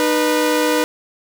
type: tone pair together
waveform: sawtooth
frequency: 304.9 / 490.2 Hz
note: D#4 / B4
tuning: -35 / -13 cents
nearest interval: minor sixth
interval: 822 cents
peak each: -14 / -13 dBFS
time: 0-0.84 s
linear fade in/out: 0 ms
effects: none